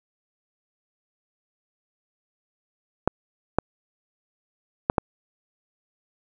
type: clicks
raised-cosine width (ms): 1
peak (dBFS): -4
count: 4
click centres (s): 3.076 / 3.586 / 4.899 / 4.982
effects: none